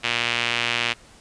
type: tone with band-pass filter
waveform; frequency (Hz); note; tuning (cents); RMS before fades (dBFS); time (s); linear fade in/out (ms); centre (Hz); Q
sawtooth; 118.6; A#2; +30; -24; 0.03-0.94; 20; 2700; 2.3
effects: pink hiss -50 dBFS RMS until 1.2 s + resampled to 22050 Hz